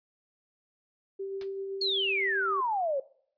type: tone with tremolo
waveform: sine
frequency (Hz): 390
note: G4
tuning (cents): -9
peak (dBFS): -32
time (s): 1.19-2.61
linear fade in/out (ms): 10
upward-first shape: sine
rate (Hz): 7.8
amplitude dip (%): 25
type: noise with exponential decay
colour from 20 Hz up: white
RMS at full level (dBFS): -39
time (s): 1.41-1.5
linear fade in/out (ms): 2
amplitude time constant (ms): 19
type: exponential sweep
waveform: sine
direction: down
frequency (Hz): 4413 to 523.3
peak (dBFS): -26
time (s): 1.81-3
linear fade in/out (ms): 5
effects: noise-tail reverb RT60 0.6 s tail -21 dB re dry + resampled to 11025 Hz